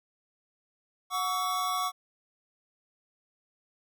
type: tone cluster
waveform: square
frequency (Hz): 731 / 1128 / 1315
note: F#5 / C#6 / E6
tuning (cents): -21 / +30 / -5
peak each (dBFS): -35 / -30 / -39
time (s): 1.1-1.92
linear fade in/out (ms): 50
effects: none